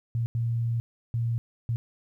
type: tone bursts at uneven times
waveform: sine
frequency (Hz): 116.54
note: A#2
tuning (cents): 0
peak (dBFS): -24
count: 4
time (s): 0.15-0.26 / 0.35-0.8 / 1.14-1.38 / 1.69-1.76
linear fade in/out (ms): 0
effects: 11-bit